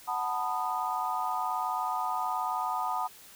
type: chord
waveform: sine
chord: B dominant seventh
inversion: second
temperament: just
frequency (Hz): 740.8 / 889 / 987.8 / 1234.7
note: F#5 / A5 / B5 / D#6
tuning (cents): +2 / +18 / 0 / -14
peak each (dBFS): -34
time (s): 0.07-3.08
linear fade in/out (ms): 20
effects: white hiss -52 dBFS RMS until 3.35 s